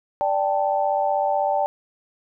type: chord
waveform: sine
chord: D suspended fourth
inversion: none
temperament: equal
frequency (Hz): 587.3 / 784 / 880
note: D5 / G5 / A5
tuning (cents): 0 / 0 / 0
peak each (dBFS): -23 / -22 / -25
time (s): 0.21-1.66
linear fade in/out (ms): 0
effects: none